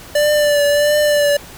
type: tone with vibrato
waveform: square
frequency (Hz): 587.3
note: D5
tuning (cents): 0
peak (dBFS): -12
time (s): 0.15-1.37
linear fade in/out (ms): 5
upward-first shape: triangle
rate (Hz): 1.5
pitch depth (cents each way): 34
effects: pink hiss -37 dBFS RMS until 1.57 s